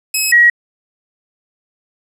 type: tone pair in turn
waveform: 10% pulse / sine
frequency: 2565 / 1905.6 Hz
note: E7 / A#6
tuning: -48 / +38 cents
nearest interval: perfect fourth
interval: 514 cents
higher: first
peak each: -5 dBFS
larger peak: neither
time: 0.14-0.32 / 0.32-0.5 s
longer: neither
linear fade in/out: 5 ms
effects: resampled to 32000 Hz + 7-bit